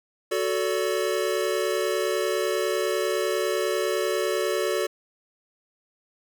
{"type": "chord", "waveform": "square", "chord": "D major", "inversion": "first", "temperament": "equal with one note detuned", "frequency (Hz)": [370, 440, 573.9], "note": ["F#4", "A4", "D5"], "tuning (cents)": [0, 0, -40], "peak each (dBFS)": [-28, -28, -29], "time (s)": [0.31, 4.87], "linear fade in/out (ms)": 10, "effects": []}